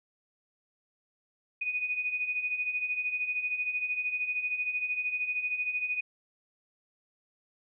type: beating tone pair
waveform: sine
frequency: 2472 / 2485 Hz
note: D#7 / D#7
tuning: -12 / -3 cents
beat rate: 13 Hz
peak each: -36 / -30 dBFS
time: 1.61-6.01 s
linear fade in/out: 10 ms
effects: none